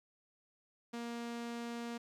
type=tone; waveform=sawtooth; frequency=235.4 Hz; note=A#3; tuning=17 cents sharp; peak=-36 dBFS; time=0.93-1.98 s; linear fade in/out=10 ms; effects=low-pass 8000 Hz 12 dB/octave + 12-bit